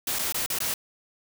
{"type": "noise with dropouts", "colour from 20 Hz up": "white", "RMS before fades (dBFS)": -28, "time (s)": [0.07, 0.74], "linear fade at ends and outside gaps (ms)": 2, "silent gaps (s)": [[0.187, 0.192], [0.324, 0.344], [0.462, 0.501], [0.587, 0.603]], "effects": []}